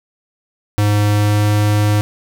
square tone with pitch glide, 103.83 to 104.55 Hz, G#2 to G#2, 0 to +12 cents, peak -12 dBFS, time 0.78-2.01 s, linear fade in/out 0 ms, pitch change +12 cents, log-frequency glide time 1.09-1.49 s, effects none

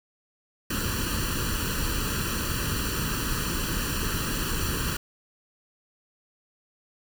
pink noise with comb filter, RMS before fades -28 dBFS, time 0.7-4.97 s, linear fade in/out 5 ms, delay 0.69 ms, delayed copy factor +0.85, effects none

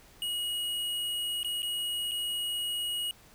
square tone with dropouts, 2896 Hz, F#7, 38 cents flat, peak -31 dBFS, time 0.22-3.11 s, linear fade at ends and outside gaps 1 ms, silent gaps 1.431-1.446 / 1.621-1.629 / 2.112-2.117 s, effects pink hiss -57 dBFS RMS until 3.34 s

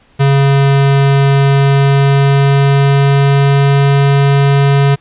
square tone with pitch glide, 138.59 to 139.72 Hz, C#3 to C#3, 0 to +14 cents, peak -7 dBFS, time 0.19-4.96 s, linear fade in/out 20 ms, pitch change +14 cents, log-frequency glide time 1.46-3.85 s, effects pink hiss -49 dBFS RMS until 5 s + resampled to 8000 Hz

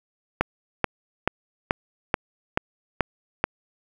click train, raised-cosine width 0.5 ms, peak -4 dBFS, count 8, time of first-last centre 0.41-3.44 s, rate 2.31 Hz, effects 7-bit

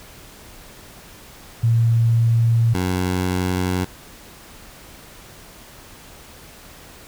sine / 15% pulse tone pair in turn, 115.4 / 91.59 Hz, A#2 / F#2, -17 / -17 cents, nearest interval major third, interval 400 cents, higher first, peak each -13 dBFS, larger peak neither, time 1.63-2.74 / 2.74-3.85 s, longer neither, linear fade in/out 10 ms, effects pink hiss -43 dBFS RMS until 7.07 s

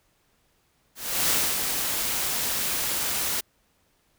white noise with ADSR envelope, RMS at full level -22 dBFS, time 0.95-3.41 s, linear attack 350 ms, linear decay 250 ms, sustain -5 dB, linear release 11 ms, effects pink hiss -67 dBFS RMS until 4.18 s

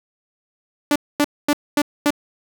sawtooth tone bursts, 292.2 Hz, D4, 9 cents flat, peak -10 dBFS, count 5, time 0.91-2.105 s, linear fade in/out 2 ms, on 47 ms, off 240 ms, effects none

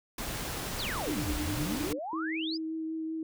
pink noise, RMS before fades -36 dBFS, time 0.18-1.93 s, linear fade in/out 5 ms
sine exponential two-way sweep, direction down then up, 5274 to 52.2 to 5274 Hz, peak -34 dBFS, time 0.78-2.58 s, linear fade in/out 20 ms, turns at 1.34 s
sine tone with tremolo, 300 Hz, D4, 37 cents sharp, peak -31 dBFS, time 1.07-1.99 s, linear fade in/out 5 ms, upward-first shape sine, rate 9.6 Hz, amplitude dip 70%
sine tone with vibrato, 320 Hz, D#4, 49 cents sharp, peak -32 dBFS, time 2.13-3.23 s, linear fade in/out 2 ms, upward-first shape triangle, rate 5.2 Hz, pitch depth 14 cents each way
effects none

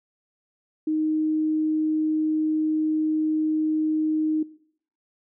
sine tone, 311.1 Hz, D#4, in tune, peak -21 dBFS, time 0.87-4.43 s, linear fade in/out 5 ms, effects noise-tail reverb RT60 0.6 s tail -19 dB re dry

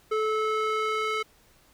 square tone with band-pass filter sweep, 434.1 Hz, A4, 23 cents flat, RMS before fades -27 dBFS, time 0.11-1.23 s, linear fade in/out 10 ms, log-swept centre 900 to 1900 Hz, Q 1.2, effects pink hiss -60 dBFS RMS until 1.73 s

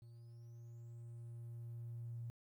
triangle tone with level ramp, 117.4 Hz, A#2, 13 cents sharp, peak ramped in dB -53 to -39 dBFS, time 0.02-2.3 s, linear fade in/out 0 ms, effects tanh soft clip ceiling -41 dBFS + 13-bit

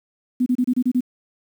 sine tone bursts, 250 Hz, B3, 21 cents sharp, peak -15 dBFS, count 7, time 0.4-1.008 s, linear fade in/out 10 ms, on 62 ms, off 29 ms, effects 8-bit

